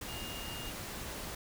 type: tone in noise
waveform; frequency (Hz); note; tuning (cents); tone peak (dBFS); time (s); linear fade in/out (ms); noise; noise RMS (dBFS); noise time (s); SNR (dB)
sine; 2831; F7; +23; -45; 0.08-0.7; 5; pink; -42; 0.01-1.35; -6
effects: none